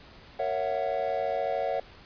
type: chord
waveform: triangle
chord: F# dominant seventh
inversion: first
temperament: just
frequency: 462.5 / 555 / 666 / 740 Hz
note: A#4 / C#5 / E5 / F#5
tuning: -14 / +2 / +18 / 0 cents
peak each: -33 / -29 / -30 / -30 dBFS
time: 0.39-1.8 s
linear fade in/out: 5 ms
effects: pink hiss -51 dBFS RMS until 2.05 s + resampled to 11025 Hz